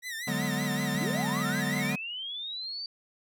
sawtooth tone with vibrato, 1898 Hz, A#6, 31 cents sharp, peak -31 dBFS, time 0.02-1.96 s, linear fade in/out 50 ms, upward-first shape sine, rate 5.3 Hz, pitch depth 110 cents each way
square chord, G# half-diminished seventh, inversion second, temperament equal, 146.83 / 185 / 207.7 / 246.9 Hz, D3 / F#3 / G#3 / B3, 0 / 0 / 0 / 0 cents, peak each -35 dBFS, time 0.27-1.96 s, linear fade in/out 10 ms
sine linear sweep, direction up, 135.9 to 4650 Hz, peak -34 dBFS, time 0.95-2.86 s, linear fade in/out 2 ms
effects none

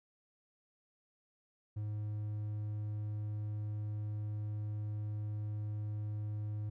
triangle tone, 105.5 Hz, G#2, 28 cents sharp, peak -34 dBFS, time 1.76-6.7 s, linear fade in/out 10 ms, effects none

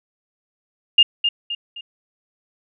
sine tone with echo, 2822 Hz, F7, 17 cents sharp, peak -7 dBFS, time 0.98-1.03 s, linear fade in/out 5 ms, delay 260 ms, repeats 3, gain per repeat -8 dB, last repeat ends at 1.81 s, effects none

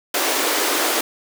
pink high-pass noise, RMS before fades -20 dBFS, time 0.14-1.01 s, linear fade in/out 5 ms, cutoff 290 Hz, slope 48 dB/octave, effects none

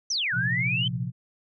sine exponential two-way sweep, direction down then up, 6272 to 1424 to 3141 Hz, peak -24 dBFS, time 0.1-0.88 s, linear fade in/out 5 ms, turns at 0.34 s
sine chord, Bb suspended second, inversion none, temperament equal, 116.54 / 130.81 / 174.61 Hz, Bb2 / C3 / F3, 0 / 0 / 0 cents, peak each -31 / -30 / -32 dBFS, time 0.32-1.12 s, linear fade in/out 50 ms
effects none

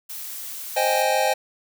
blue noise, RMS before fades -34 dBFS, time 0.09-1.03 s, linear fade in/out 10 ms
square chord, Ab major seventh, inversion first, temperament equal, 523.3 / 622.3 / 784 / 830.6 Hz, C5 / Eb5 / G5 / Ab5, 0 / 0 / 0 / 0 cents, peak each -25 dBFS, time 0.76-1.34 s, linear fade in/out 10 ms
effects none

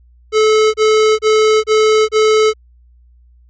square tone bursts, 433.1 Hz, A4, 27 cents flat, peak -9 dBFS, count 5, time 0.32-2.536 s, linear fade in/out 50 ms, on 420 ms, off 29 ms, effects added 60 Hz sine -44 dBFS peak until 3.49 s + resampled to 16000 Hz

